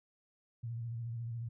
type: tone with vibrato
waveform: sine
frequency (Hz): 116.54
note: A#2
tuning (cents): 0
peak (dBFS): -37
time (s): 0.63-1.49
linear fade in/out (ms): 10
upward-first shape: square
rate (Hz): 14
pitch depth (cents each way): 40
effects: none